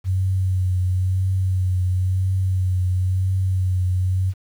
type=tone with vibrato; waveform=sine; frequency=93 Hz; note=F#2; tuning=9 cents sharp; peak=-17 dBFS; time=0.04-4.34 s; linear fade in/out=50 ms; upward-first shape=triangle; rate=0.98 Hz; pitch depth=34 cents each way; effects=8-bit